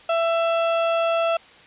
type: tone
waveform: 35% pulse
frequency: 666 Hz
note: E5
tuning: 18 cents sharp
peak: -17 dBFS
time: 0.09-1.37 s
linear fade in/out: 5 ms
effects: white hiss -48 dBFS RMS until 1.66 s + resampled to 8000 Hz